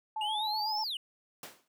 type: tone with vibrato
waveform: sine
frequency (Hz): 855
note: A5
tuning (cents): -50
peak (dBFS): -32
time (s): 0.16-0.84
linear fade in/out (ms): 5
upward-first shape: square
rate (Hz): 8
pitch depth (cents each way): 31
type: linear two-way sweep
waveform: triangle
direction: up then down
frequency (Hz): 2798 to 5470 to 2798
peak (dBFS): -32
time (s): 0.21-0.97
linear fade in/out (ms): 2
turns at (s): 0.81
type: noise with exponential decay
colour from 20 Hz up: pink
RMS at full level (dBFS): -39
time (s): 1.43-1.68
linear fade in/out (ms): 2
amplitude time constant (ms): 53
effects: high-pass 300 Hz 12 dB/octave